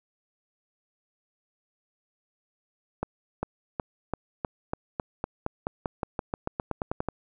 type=accelerating click train; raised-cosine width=1 ms; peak=-14 dBFS; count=21; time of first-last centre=3.03-7.087 s; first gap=400 ms; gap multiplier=0.92; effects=none